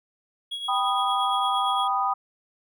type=tone with tremolo; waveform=triangle; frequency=3322 Hz; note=G#7; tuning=in tune; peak=-26 dBFS; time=0.51-1.88 s; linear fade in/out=10 ms; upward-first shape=triangle; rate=8.7 Hz; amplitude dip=60%
type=chord; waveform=sine; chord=G augmented; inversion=none; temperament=equal with one note detuned; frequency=784 / 987.8 / 1239.5 Hz; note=G5 / B5 / D#6; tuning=0 / 0 / -7 cents; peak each=-26 / -27 / -25 dBFS; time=0.68-2.14 s; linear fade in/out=10 ms
effects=none